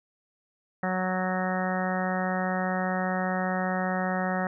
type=harmonic tone; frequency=185 Hz; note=F#3; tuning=in tune; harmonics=1 / 2 / 3 / 4 / 5 / 6 / 7 / 8 / 9 / 10; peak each=-29 / -39 / -33 / -32 / -39 / -41 / -37 / -40 / -40 / -35 dBFS; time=0.83-4.47 s; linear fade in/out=2 ms; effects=none